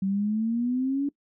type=exponential sweep; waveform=sine; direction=up; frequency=190 to 287.2 Hz; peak=-23 dBFS; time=0.02-1.09 s; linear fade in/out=5 ms; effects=noise-tail reverb RT60 0.1 s tail -22 dB re dry